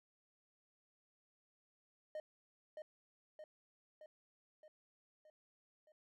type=tone with echo; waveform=triangle; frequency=615 Hz; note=D#5; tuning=20 cents flat; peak=-40 dBFS; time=2.15-2.2 s; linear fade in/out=2 ms; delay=620 ms; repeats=6; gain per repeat=-4 dB; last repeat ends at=5.92 s; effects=none